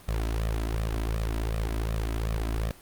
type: tone with flanger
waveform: sawtooth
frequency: 55 Hz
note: A1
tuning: in tune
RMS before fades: -28 dBFS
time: 0.08-2.71 s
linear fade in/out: 0 ms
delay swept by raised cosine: 1.6 to 3.1 ms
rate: 2.7 Hz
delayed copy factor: +0.75
effects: pink hiss -51 dBFS RMS until 2.81 s + Opus 32 kbps